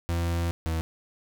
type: tone pair in turn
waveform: 40% pulse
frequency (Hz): 85 / 80.97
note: F2 / E2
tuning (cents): -46 / -30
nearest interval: minor second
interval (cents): 84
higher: first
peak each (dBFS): -24 / -25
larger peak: first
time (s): 0.09-0.51 / 0.66-0.81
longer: first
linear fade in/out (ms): 0
effects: none